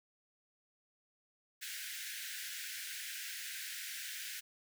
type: high-pass noise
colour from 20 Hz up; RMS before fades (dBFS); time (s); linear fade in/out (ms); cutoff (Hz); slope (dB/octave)
pink; -44; 1.61-4.41; 20; 1500; 96
effects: none